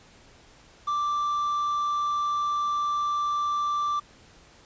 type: tone with quantisation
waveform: triangle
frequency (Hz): 1174.7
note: D6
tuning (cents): 0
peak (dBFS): -22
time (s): 0.87-4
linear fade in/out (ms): 10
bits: 8
effects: pink hiss -54 dBFS RMS until 4.65 s + resampled to 16000 Hz